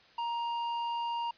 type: tone with hard clipping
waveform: triangle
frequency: 938 Hz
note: A#5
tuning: 11 cents sharp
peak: -33 dBFS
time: 0.18-1.31 s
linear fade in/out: 5 ms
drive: 11 dB
effects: white hiss -60 dBFS RMS until 1.37 s + resampled to 11025 Hz